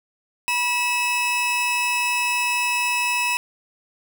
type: tone pair together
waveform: 40% pulse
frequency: 972.4 / 2596 Hz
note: B5 / E7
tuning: -27 / -27 cents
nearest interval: octave + perfect fourth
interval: 1700 cents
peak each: -24 / -20 dBFS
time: 0.48-3.37 s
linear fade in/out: 0 ms
effects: none